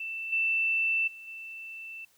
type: tone with level steps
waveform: sine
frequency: 2665 Hz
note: E7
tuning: 18 cents sharp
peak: -33 / -24 / -43 / -39 dBFS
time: 0-2.05 s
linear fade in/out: 5 ms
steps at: 0.32 / 1.07 / 1.27 s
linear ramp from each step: 10 ms
effects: white hiss -65 dBFS RMS until 2.17 s